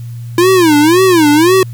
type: tone with vibrato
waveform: square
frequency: 333.6 Hz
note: E4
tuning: 21 cents sharp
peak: -6 dBFS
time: 0.38-1.63 s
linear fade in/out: 2 ms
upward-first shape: sine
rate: 1.9 Hz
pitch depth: 230 cents each way
effects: added 118 Hz sine -22 dBFS peak until 1.73 s + white hiss -46 dBFS RMS until 1.73 s